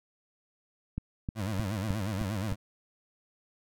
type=click train; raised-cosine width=5 ms; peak=-20 dBFS; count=6; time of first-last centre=0.98-2.523 s; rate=3.24 Hz
type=tone with vibrato; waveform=25% pulse; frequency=101.9 Hz; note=G#2; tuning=32 cents flat; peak=-27 dBFS; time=1.35-2.56 s; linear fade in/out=50 ms; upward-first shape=sine; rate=8.4 Hz; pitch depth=170 cents each way
effects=none